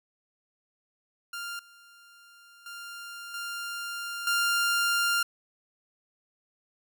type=tone with level steps; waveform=sawtooth; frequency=1396.9 Hz; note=F6; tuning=in tune; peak=-31 / -49 / -36 / -30 / -20 dBFS; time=1.33-5.23 s; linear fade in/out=5 ms; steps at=1.59 / 2.66 / 3.34 / 4.27 s; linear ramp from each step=2 ms; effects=none